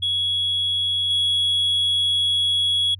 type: tone with level steps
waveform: sine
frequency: 3347 Hz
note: G#7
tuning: 13 cents sharp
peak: -18 / -15 dBFS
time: 0.02-2.95 s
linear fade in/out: 10 ms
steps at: 1.1 s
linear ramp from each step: 5 ms
effects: tanh soft clip ceiling -16 dBFS + added 94 Hz sine -38 dBFS peak until 2.99 s